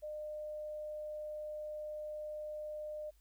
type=tone; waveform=sine; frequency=606 Hz; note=D#5; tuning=46 cents flat; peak=-40 dBFS; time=0.02-3.11 s; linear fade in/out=20 ms; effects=added 50 Hz sine -64 dBFS peak until 3.2 s + white hiss -75 dBFS RMS until 3.2 s